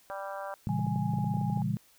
harmonic tone, 196 Hz, G3, in tune, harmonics 3 / 4 / 5 / 6 / 7 / 8, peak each -39 / -41 / -43 / -45 / -46 / -47 dBFS, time 0.1-0.54 s, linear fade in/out 0 ms
sine chord, A# diminished seventh, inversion none, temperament just, 116.54 / 139.85 / 167.82 / 201.4 Hz, A#2 / C#3 / E3 / G3, 0 / +16 / +31 / +47 cents, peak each -33 dBFS, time 0.67-1.77 s, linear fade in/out 0 ms
sine tone with pitch glide, 830.6 to 823.9 Hz, G#5 to G#5, 0 to -14 cents, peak -37 dBFS, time 0.69-1.62 s, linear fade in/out 0 ms, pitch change -14 cents, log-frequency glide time 1.21-1.44 s
clicks, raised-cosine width 2 ms, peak -32 dBFS, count 11, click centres 0.793 / 0.867 / 0.959 / 1.136 / 1.186 / 1.244 / 1.34 / 1.37 / 1.413 / 1.5 / 1.574 s
effects white hiss -62 dBFS RMS until 1.98 s

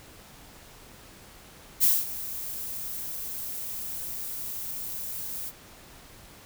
violet noise with ADSR envelope, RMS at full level -19 dBFS, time 1.8-5.52 s, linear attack 35 ms, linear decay 210 ms, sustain -16 dB, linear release 43 ms, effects pink hiss -50 dBFS RMS until 6.45 s

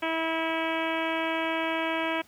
harmonic tone, 324.8 Hz, E4, 26 cents flat, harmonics 1 / 2 / 3 / 4 / 5 / 6 / 7 / 8 / 9 / 10, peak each -32 / -32 / -33 / -38 / -36 / -40 / -35 / -38 / -42 / -42 dBFS, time 0.02-2.22 s, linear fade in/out 10 ms, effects pink hiss -57 dBFS RMS until 2.27 s + high-pass 80 Hz 12 dB/octave

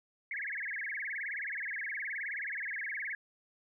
sine tone with vibrato, 1911 Hz, A#6, 43 cents sharp, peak -35 dBFS, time 0.31-3.15 s, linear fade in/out 2 ms, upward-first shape sine, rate 19 Hz, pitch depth 280 cents each way, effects none

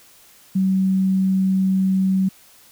sine tone, 190 Hz, F#3, 46 cents sharp, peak -15 dBFS, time 0.55-2.29 s, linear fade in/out 10 ms, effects white hiss -50 dBFS RMS until 2.71 s

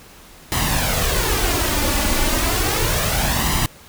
pink noise with flanger, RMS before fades -19 dBFS, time 0.52-3.66 s, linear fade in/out 0 ms, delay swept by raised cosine 1 to 3.5 ms, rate 0.33 Hz, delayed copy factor +0.6, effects pink hiss -44 dBFS RMS until 3.88 s

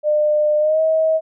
sine tone with pitch glide, 602 to 637.1 Hz, D5 to D#5, +43 to +41 cents, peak -13 dBFS, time 0.03-1.21 s, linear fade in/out 50 ms, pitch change +98 cents, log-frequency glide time 0.59-0.81 s, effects none

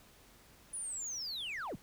sine linear sweep, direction down, 9956 to 73.2 Hz, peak -35 dBFS, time 0.73-1.76 s, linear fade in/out 10 ms, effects tanh soft clip ceiling -37 dBFS + pink hiss -61 dBFS RMS until 1.82 s

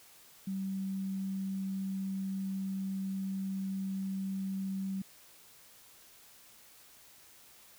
sine tone, 192.6 Hz, G3, 30 cents flat, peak -33 dBFS, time 0.47-5.02 s, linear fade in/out 5 ms, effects white hiss -58 dBFS RMS until 7.78 s

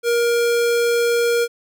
square tone, 471.8 Hz, A#4, 21 cents sharp, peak -16 dBFS, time 0.03-1.48 s, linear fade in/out 50 ms, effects none

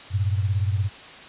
sine beating tone pair, 95.8 / 112.8 Hz, G2 / A2, -39 / +44 cents, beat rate 17 Hz, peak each -21 / -26 dBFS, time 0.1-0.9 s, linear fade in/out 50 ms, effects white hiss -42 dBFS RMS until 1.28 s + resampled to 8000 Hz

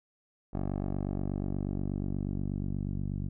10% pulse tone with low-pass filter sweep, 48.33 Hz, G1, 24 cents flat, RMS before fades -33 dBFS, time 0.53-3.29 s, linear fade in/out 10 ms, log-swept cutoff 720 to 180 Hz, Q 0.93, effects none

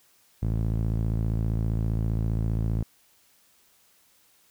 sawtooth tone with band-pass filter, 55.1 Hz, A1, 3 cents sharp, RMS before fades -26 dBFS, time 0.42-2.83 s, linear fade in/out 5 ms, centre 120 Hz, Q 1.1, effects white hiss -62 dBFS RMS until 4.5 s

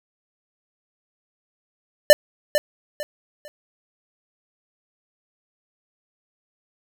square tone with echo, 595 Hz, D5, 22 cents sharp, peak -5 dBFS, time 2.1-2.13 s, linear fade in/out 0 ms, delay 450 ms, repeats 3, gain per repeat -11 dB, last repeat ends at 3.48 s, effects none

